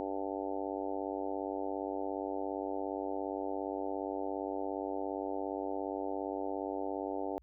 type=harmonic tone; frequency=97.3 Hz; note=G2; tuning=12 cents flat; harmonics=3 / 4 / 5 / 6 / 7 / 8 / 9; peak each=-40 / -41 / -42 / -43 / -43 / -44 / -45 dBFS; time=0-7.38 s; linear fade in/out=0 ms; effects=added 60 Hz sine -60 dBFS peak until 7.42 s